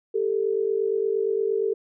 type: tone pair together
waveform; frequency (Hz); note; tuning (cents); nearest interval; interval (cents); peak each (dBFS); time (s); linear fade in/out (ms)
sine; 396.8 / 445.4; G4 / A4; +21 / +21; major second; 200; -24; 0.14-1.74; 10
effects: none